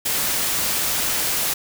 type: noise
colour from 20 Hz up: white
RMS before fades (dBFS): -22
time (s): 0.05-1.54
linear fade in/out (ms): 10
effects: none